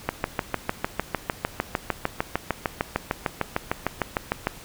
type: click train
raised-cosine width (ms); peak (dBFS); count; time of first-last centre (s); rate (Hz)
0.5; -7; 30; 0.09-4.471; 6.62
effects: pink hiss -44 dBFS RMS until 4.64 s